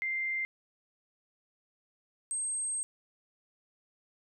sine tone pair in turn, 2093 / 8390 Hz, C7 / C9, 0 / +4 cents, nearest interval 2 octaves, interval 2404 cents, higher second, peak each -30 / -31 dBFS, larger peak first, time 0.02-0.45 / 2.31-2.83 s, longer second, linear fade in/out 0 ms, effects none

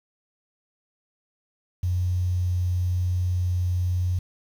sine tone, 89.9 Hz, F#2, 49 cents flat, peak -21 dBFS, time 1.83-4.19 s, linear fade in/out 5 ms, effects 8-bit

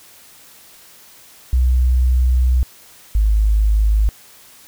sine tone pair in turn, 62.7 / 52.72 Hz, B1 / G#1, +27 / +27 cents, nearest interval minor third, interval 300 cents, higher first, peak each -11 dBFS, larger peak neither, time 1.53-2.63 / 3.15-4.09 s, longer first, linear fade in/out 0 ms, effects white hiss -45 dBFS RMS until 4.67 s

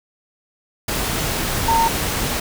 sine tone in noise, 913 Hz, A#5, 36 cents flat, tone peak -14 dBFS, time 1.68-1.88 s, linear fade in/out 5 ms, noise pink, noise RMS -22 dBFS, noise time 0.88-2.4 s, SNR +5 dB, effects none

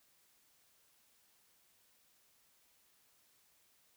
silence, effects white hiss -71 dBFS RMS until 3.96 s

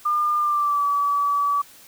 sine tone with pitch glide, 1204 to 1146.3 Hz, D6 to D6, +43 to -42 cents, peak -18 dBFS, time 0.05-1.62 s, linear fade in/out 10 ms, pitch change -85 cents, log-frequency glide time 0.38-0.85 s, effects white hiss -48 dBFS RMS until 1.87 s

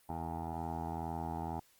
15% pulse tone with low-pass filter, 82 Hz, E2, 9 cents flat, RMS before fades -39 dBFS, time 0.09-1.6 s, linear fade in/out 5 ms, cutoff 830 Hz, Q 5, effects white hiss -67 dBFS RMS until 1.79 s + Opus 32 kbps

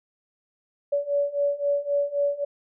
sine beating tone pair, 569 / 572.8 Hz, C#5 / D5, +45 / -43 cents, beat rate 3.8 Hz, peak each -26 / -24 dBFS, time 0.92-2.45 s, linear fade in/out 10 ms, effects none

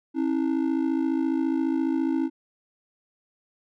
triangle ring-modulated tone, 295.8 Hz, D4, 13 cents sharp, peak -17 dBFS, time 0.14-2.3 s, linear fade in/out 50 ms, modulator 27.3 Hz, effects none

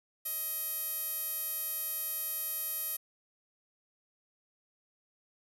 sawtooth tone with band-pass filter, 630 Hz, D#5, 21 cents sharp, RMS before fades -36 dBFS, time 0.25-2.97 s, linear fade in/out 10 ms, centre 12000 Hz, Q 7.2, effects none

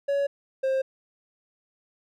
triangle tone pair in turn, 562 / 530.5 Hz, C#5 / C5, +24 / +24 cents, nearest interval minor second, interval 100 cents, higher first, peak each -20 / -20 dBFS, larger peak neither, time 0.08-0.27 / 0.63-0.82 s, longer neither, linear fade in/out 10 ms, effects none

